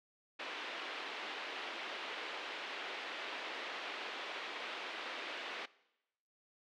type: band-pass noise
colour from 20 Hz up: white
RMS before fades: -44 dBFS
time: 0.39-5.66 s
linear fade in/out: 10 ms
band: 310 to 3300 Hz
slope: 24 dB/octave
effects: noise-tail reverb RT60 0.9 s tail -21 dB re dry